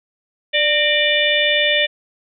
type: harmonic tone with a mistuned harmonic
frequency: 591 Hz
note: D5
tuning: 11 cents sharp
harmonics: 1 / 3 / 4 / 5 / 6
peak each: -20 / -20 / -20 / -20 / -20 dBFS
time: 0.53-1.87 s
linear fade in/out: 20 ms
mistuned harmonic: 3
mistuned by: +64 cents
effects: none